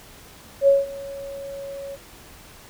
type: tone with ADSR envelope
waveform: sine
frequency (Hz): 554.4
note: C#5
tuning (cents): 0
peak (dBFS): -10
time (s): 0.61-1.97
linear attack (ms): 66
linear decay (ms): 180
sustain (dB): -21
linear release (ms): 32
effects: pink hiss -46 dBFS RMS until 2.69 s